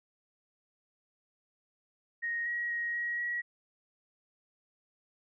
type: tone with pitch steps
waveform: sine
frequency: 1869 / 1902 / 1886 / 1900 / 1916 Hz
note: A#6 / A#6 / A#6 / A#6 / A#6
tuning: +4 / +34 / +20 / +33 / +47 cents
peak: -31 dBFS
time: 2.22-3.42 s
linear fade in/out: 20 ms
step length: 240 ms
effects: none